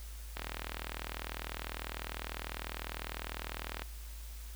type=click train; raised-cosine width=0.3 ms; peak=-21 dBFS; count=139; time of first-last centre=0.37-3.82 s; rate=40 Hz; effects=added 54 Hz sine -43 dBFS peak until 4.55 s + white hiss -54 dBFS RMS until 4.55 s